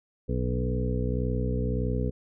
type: harmonic tone with a mistuned harmonic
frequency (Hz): 61.74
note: B1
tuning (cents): 0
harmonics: 1 / 2 / 3 / 4 / 5 / 7 / 8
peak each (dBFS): -29 / -30 / -34 / -34 / -40 / -35 / -36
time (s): 0.28-2.11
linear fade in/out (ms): 20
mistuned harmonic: 1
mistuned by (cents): -32
effects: none